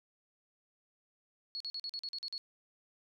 sine tone bursts, 4356 Hz, C#8, 31 cents flat, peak -37 dBFS, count 9, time 1.55-2.379 s, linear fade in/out 0 ms, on 53 ms, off 44 ms, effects none

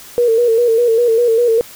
sine tone with vibrato, 466.2 Hz, A#4, in tune, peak -9 dBFS, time 0.18-1.61 s, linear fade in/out 0 ms, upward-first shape square, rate 5 Hz, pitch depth 56 cents each way, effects white hiss -37 dBFS RMS until 1.75 s

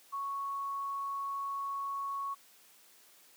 sine tone, 1108.7 Hz, C#6, in tune, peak -34 dBFS, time 0.12-2.35 s, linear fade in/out 20 ms, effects white hiss -61 dBFS RMS until 3.36 s + high-pass 200 Hz 12 dB/octave

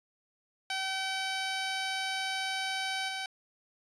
10% pulse tone with level steps, 766 Hz, G5, 40 cents flat, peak -23 / -26 dBFS, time 0.7-3.26 s, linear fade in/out 2 ms, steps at 3.08 s, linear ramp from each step 10 ms, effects resampled to 22050 Hz

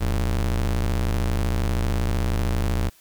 square ring-modulated tone, 60.8 Hz, B1, 26 cents flat, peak -18 dBFS, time 0-2.9 s, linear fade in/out 20 ms, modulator 26.4 Hz, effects white hiss -55 dBFS RMS until 3 s

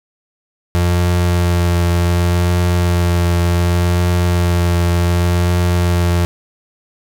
35% pulse tone with vibrato, 87.31 Hz, F2, in tune, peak -10 dBFS, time 0.75-6.25 s, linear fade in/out 0 ms, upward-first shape triangle, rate 0.67 Hz, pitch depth 19 cents each way, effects none

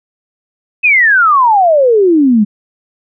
sine exponential sweep, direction down, 2595 to 199.8 Hz, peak -5 dBFS, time 0.83-2.45 s, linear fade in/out 20 ms, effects none

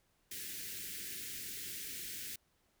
white band-stop noise, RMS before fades -44 dBFS, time 0.31-2.36 s, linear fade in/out 5 ms, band 440 to 1600 Hz, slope 48 dB/octave, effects pink hiss -75 dBFS RMS until 2.8 s

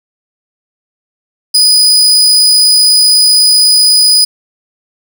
35% pulse tone, 4964 Hz, D#8, 5 cents flat, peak -3 dBFS, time 1.54-4.25 s, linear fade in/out 10 ms, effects none

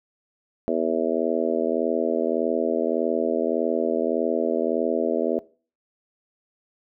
harmonic tone, 81.7 Hz, E2, 15 cents flat, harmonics 3 / 4 / 5 / 6 / 7 / 8, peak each -28 / -28 / -28 / -28 / -28 / -28 dBFS, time 0.68-5.39 s, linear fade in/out 0 ms, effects noise-tail reverb RT60 0.4 s tail -21 dB re dry

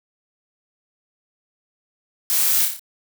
blue noise with echo, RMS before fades -20 dBFS, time 2.3-2.65 s, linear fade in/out 0 ms, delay 29 ms, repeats 5, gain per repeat -4 dB, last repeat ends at 2.795 s, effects none

